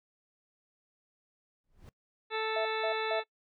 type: noise with exponential growth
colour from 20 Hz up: brown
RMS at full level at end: -43 dBFS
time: 1.64-1.89 s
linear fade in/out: 0 ms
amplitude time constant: 53 ms
type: harmonic tone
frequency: 440 Hz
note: A4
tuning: in tune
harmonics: 1 / 2 / 3 / 4 / 5 / 6 / 8 / 9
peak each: -34 / -37 / -39 / -40 / -41 / -42 / -43 / -44 dBFS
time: 2.3-3.24 s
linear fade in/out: 50 ms
type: tone bursts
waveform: sine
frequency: 659.3 Hz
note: E5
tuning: in tune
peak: -30 dBFS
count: 3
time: 2.56-3.199 s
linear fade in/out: 5 ms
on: 93 ms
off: 180 ms
effects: noise-tail reverb RT60 0.1 s tail -23 dB re dry